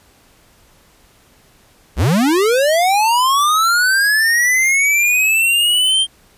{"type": "linear sweep", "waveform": "square", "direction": "up", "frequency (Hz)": [49, 3187], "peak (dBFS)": -12, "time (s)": [1.96, 6.07], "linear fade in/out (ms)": 50, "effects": ["pink hiss -51 dBFS RMS until 6.37 s", "resampled to 32000 Hz"]}